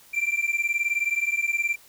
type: beating tone pair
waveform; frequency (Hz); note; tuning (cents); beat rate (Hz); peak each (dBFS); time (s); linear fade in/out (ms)
triangle; 2349 / 2368; D7 / D7; 0 / +14; 19; -24; 0.13-1.76; 20
effects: white hiss -53 dBFS RMS until 1.88 s